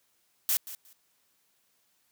blue noise with echo, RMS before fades -26 dBFS, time 0.49-0.57 s, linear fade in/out 0 ms, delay 180 ms, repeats 2, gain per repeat -15 dB, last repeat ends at 0.93 s, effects white hiss -71 dBFS RMS until 2.11 s + high-pass 80 Hz 12 dB/octave

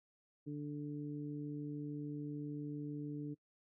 harmonic tone, 146.83 Hz, D3, in tune, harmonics 1 / 2 / 3, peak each -44 / -42 / -52 dBFS, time 0.46-3.35 s, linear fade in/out 20 ms, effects noise-tail reverb RT60 0.1 s tail -24 dB re dry

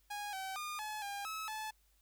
sawtooth tone with pitch steps, 824 / 766 / 1214 / 854 / 805 / 1294 / 866 Hz, G#5 / G5 / D#6 / G#5 / G5 / E6 / A5, -14 / -40 / -43 / +48 / +46 / -32 / -28 cents, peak -36 dBFS, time 0.1-1.71 s, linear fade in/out 10 ms, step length 230 ms, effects added 50 Hz sine -70 dBFS peak until 2.01 s + white hiss -74 dBFS RMS until 2.01 s

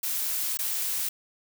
blue noise with dropouts, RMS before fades -29 dBFS, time 0.03-1.09 s, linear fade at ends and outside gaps 5 ms, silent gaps 0.573-0.589 s, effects none

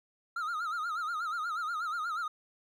triangle tone with vibrato, 1318.5 Hz, E6, in tune, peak -30 dBFS, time 0.36-2.28 s, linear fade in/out 5 ms, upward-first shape sine, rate 8.3 Hz, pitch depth 130 cents each way, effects none

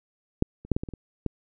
clicks, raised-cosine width 3 ms, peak -7 / -30 / -8 / -12 / -18 / -23 / -24 / -13 dBFS, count 8, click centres 0.424 / 0.65 / 0.717 / 0.765 / 0.835 / 0.888 / 0.937 / 1.263 s, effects none

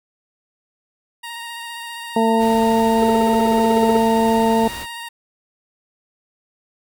15% pulse tone with vibrato, 934 Hz, A#5, 3 cents sharp, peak -23 dBFS, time 1.23-5.09 s, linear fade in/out 10 ms, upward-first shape sine, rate 15 Hz, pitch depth 20 cents each way
harmonic tone, 225.4 Hz, A3, 42 cents sharp, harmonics 1 / 2 / 3 / 4, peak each -17 / -19 / -22 / -19 dBFS, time 2.16-4.68 s, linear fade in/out 5 ms
pink noise, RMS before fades -34 dBFS, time 2.38-4.87 s, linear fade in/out 50 ms
triangle tone bursts, 440 Hz, A4, in tune, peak -15 dBFS, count 16, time 3.02-3.971 s, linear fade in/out 5 ms, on 21 ms, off 41 ms
effects none

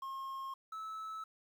triangle tone pair in turn, 1074 / 1303.6 Hz, C6 / E6, +45 / -20 cents, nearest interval minor third, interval 335 cents, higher second, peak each -38 / -39 dBFS, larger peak first, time 0.02-0.54 / 0.72-1.24 s, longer neither, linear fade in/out 5 ms, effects 11-bit

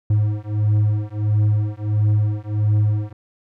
triangle beating tone pair, 104.7 / 106.2 Hz, G#2 / G#2, +15 / +39 cents, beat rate 1.5 Hz, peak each -17 / -17 dBFS, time 0.1-3.13 s, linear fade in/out 5 ms, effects none

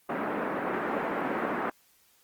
pink band-pass noise, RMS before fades -31 dBFS, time 0.09-1.7 s, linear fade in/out 5 ms, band 220 to 1800 Hz, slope 24 dB/octave, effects white hiss -64 dBFS RMS until 2.23 s + Opus 24 kbps

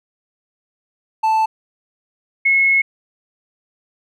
triangle / sine tone pair in turn, 880 / 2179 Hz, A5 / C#7, 0 / -30 cents, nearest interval octave + major third, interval 1570 cents, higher second, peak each -11 dBFS, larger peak neither, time 1.23-1.46 / 2.45-2.82 s, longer second, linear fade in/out 10 ms, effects none

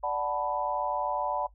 sine chord, B minor seventh, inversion first, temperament equal, 587.3 / 740 / 880 / 987.8 Hz, D5 / F#5 / A5 / B5, 0 / 0 / 0 / 0 cents, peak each -33 dBFS, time 0.03-1.47 s, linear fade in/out 10 ms, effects noise-tail reverb RT60 0.1 s tail -17 dB re dry + added 50 Hz sine -54 dBFS peak until 1.54 s

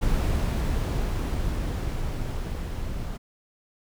brown noise with level ramp, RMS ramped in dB -23 to -32 dBFS, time 0.01-3.18 s, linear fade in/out 20 ms, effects none

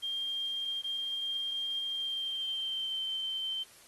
sine tone with pitch glide, 3200 to 3107 Hz, G7 to G7, +35 to -16 cents, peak -32 dBFS, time 0.02-3.64 s, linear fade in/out 20 ms, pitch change -51 cents, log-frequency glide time 1.87-3.01 s, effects white hiss -57 dBFS RMS until 3.87 s + AAC 32 kbps

